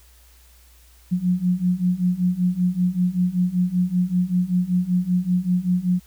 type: beating tone pair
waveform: sine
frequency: 177.2 / 182.4 Hz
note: F3 / F#3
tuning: +25 / -24 cents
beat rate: 5.2 Hz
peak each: -22 / -20 dBFS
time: 1.11-6 s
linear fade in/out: 20 ms
effects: added 60 Hz sine -50 dBFS peak until 6.06 s + white hiss -55 dBFS RMS until 6.06 s